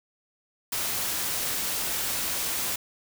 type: noise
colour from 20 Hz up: white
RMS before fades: -29 dBFS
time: 0.72-2.76 s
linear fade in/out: 5 ms
effects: none